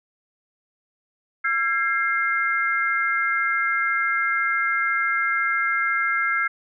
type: tone cluster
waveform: sine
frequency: 1357 / 1635 / 2111 Hz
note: E6 / G#6 / C7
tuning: +50 / -28 / +15 cents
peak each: -24 dBFS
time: 1.44-6.48 s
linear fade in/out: 10 ms
effects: none